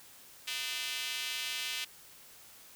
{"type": "tone with high-pass filter", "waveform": "square", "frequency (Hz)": 137.3, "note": "C#3", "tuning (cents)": -16, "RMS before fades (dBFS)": -37, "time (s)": [0.47, 1.85], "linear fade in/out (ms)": 10, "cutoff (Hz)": 2800, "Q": 2, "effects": ["white hiss -55 dBFS RMS until 2.75 s"]}